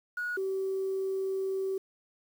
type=tone pair in turn; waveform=sine; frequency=1455 / 384 Hz; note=F#6 / G4; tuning=-29 / -36 cents; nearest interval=octave + major seventh; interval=2307 cents; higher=first; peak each=-30 / -28 dBFS; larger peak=second; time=0.17-0.37 / 0.37-1.78 s; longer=second; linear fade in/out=5 ms; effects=tanh soft clip ceiling -24 dBFS + 9-bit